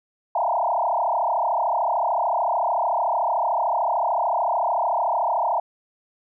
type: tone with frequency modulation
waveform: sine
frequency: 810 Hz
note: G#5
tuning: 43 cents flat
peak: -19 dBFS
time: 0.35-5.6 s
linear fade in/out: 5 ms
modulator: 33.5 Hz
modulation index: 4.8
effects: none